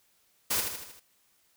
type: noise with echo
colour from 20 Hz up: white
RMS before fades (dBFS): -28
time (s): 0.5-0.61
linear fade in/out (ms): 10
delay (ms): 78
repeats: 5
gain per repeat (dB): -5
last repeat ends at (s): 1
effects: white hiss -68 dBFS RMS until 1.56 s

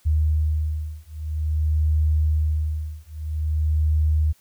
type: beating tone pair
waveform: sine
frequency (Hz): 76.8 / 77.3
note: D#2 / D#2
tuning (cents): -22 / -11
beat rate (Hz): 0.5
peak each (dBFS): -22 / -22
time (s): 0.05-4.33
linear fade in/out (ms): 20
effects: white hiss -59 dBFS RMS until 4.4 s

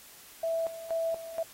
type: tone with tremolo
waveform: sine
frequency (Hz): 658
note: E5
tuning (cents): -3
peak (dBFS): -27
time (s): 0.43-1.43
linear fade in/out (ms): 5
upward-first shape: square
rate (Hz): 2.1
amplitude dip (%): 75
effects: white hiss -52 dBFS RMS until 1.53 s + AAC 48 kbps

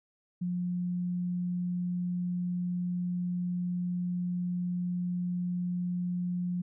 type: tone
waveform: sine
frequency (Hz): 177.9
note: F3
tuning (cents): +32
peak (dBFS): -29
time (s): 0.41-6.62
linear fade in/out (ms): 10
effects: none

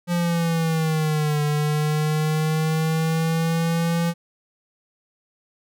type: exponential two-way sweep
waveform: square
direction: down then up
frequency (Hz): 175.3 to 148.3 to 170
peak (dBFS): -20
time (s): 0.07-4.14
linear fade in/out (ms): 50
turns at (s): 1.42
effects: none

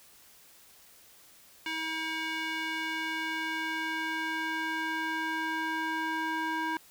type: tone with band-pass filter sweep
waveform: square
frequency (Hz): 320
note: D#4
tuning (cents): +49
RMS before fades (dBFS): -33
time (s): 1.66-6.77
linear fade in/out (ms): 2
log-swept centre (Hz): 2400 to 1300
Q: 1.6
effects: white hiss -57 dBFS RMS until 6.9 s

